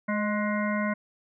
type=harmonic tone with a mistuned harmonic; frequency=210.4 Hz; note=G#3; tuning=23 cents sharp; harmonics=1 / 3 / 5 / 7 / 9 / 10; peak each=-27 / -32 / -34 / -35 / -37 / -37 dBFS; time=0.08-0.94 s; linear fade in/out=10 ms; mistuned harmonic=3; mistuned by=-28 cents; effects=none